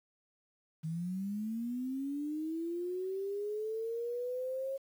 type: linear sweep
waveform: sine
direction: up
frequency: 155.56 to 545 Hz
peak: -34 dBFS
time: 0.83-4.78 s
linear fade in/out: 20 ms
effects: 10-bit